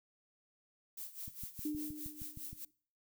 violet noise with tremolo, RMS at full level -44 dBFS, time 0.97-2.65 s, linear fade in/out 5 ms, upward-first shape sine, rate 4.9 Hz, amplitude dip 80%
click train, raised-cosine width 5 ms, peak -36 dBFS, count 9, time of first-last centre 1.28-2.53 s, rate 6.4 Hz
sine tone with exponential decay, 301.1 Hz, D4, 43 cents sharp, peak -33 dBFS, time 1.65-2.71 s, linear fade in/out 5 ms, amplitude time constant 230 ms
effects noise-tail reverb RT60 0.5 s tail -24 dB re dry

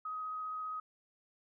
sine tone with vibrato, 1260 Hz, D#6, 21 cents sharp, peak -37 dBFS, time 0.05-0.8 s, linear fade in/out 5 ms, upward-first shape triangle, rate 15 Hz, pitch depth 9 cents each way, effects none

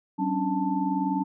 sine tone cluster, 190.1 / 270.9 / 291.1 / 883 Hz, F#3 / C#4 / D4 / A5, +47 / -40 / -15 / +6 cents, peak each -29 dBFS, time 0.18-1.24 s, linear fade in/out 20 ms, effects none

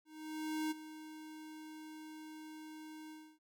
square tone with ADSR envelope, 311.1 Hz, D#4, in tune, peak -35 dBFS, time 0.05-3.39 s, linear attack 660 ms, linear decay 20 ms, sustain -14 dB, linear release 290 ms, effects none

